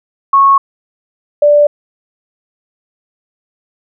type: tone pair in turn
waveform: sine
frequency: 1100 / 587.1 Hz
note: C#6 / D5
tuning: -14 / -1 cents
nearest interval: major seventh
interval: 1087 cents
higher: first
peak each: -4 dBFS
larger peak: neither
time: 0.33-0.58 / 1.42-1.67 s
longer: neither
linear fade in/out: 5 ms
effects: none